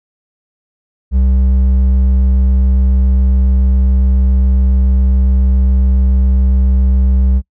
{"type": "tone with hard clipping", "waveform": "sine", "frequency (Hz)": 64.8, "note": "C2", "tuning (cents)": -16, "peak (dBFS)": -9, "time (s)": [1.11, 7.42], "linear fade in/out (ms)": 50, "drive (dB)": 5, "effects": ["noise-tail reverb RT60 0.1 s tail -25 dB re dry"]}